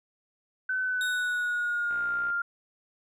sine tone with pitch glide, 1517 to 1399.2 Hz, F#6 to F6, +43 to +3 cents, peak -26 dBFS, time 0.69-2.42 s, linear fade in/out 5 ms, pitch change -140 cents, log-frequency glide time 0.81-2.12 s
sawtooth tone with exponential decay, 3729 Hz, A#7, in tune, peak -29 dBFS, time 1.01-2.3 s, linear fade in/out 1 ms, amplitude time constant 280 ms
click train, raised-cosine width 0.5 ms, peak -31 dBFS, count 25, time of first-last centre 1.91-2.302 s, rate 61.2 Hz
effects resampled to 32000 Hz

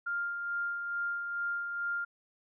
sine tone with tremolo, 1400 Hz, F6, 4 cents sharp, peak -30 dBFS, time 0.06-2.05 s, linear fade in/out 10 ms, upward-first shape sine, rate 2.3 Hz, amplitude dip 40%, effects none

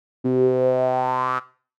sawtooth tone with band-pass filter sweep, 127.8 Hz, C3, 40 cents flat, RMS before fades -20 dBFS, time 0.24-1.4 s, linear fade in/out 20 ms, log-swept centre 300 to 1300 Hz, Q 7, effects noise-tail reverb RT60 0.4 s tail -17 dB re dry

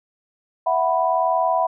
sine chord, E suspended second, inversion none, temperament equal, 659.3 / 740 / 987.8 Hz, E5 / F#5 / B5, 0 / 0 / 0 cents, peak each -21 dBFS, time 0.66-1.67 s, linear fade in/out 10 ms, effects none

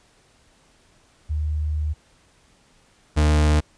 sine / 40% pulse tone pair in turn, 76.1 / 75.62 Hz, D#2 / D#2, -38 / -49 cents, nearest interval unison, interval 11 cents, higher first, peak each -21 / -14 dBFS, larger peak second, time 1.29-1.94 / 3.16-3.61 s, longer first, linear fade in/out 20 ms, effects pink hiss -58 dBFS RMS until 3.77 s + resampled to 22050 Hz

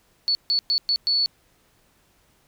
sine tone bursts at uneven times, 4435 Hz, C#8, in tune, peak -18 dBFS, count 5, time 0.28-0.35 / 0.5-0.59 / 0.7-0.78 / 0.89-0.96 / 1.07-1.26 s, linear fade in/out 0 ms, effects pink hiss -62 dBFS RMS until 2.47 s

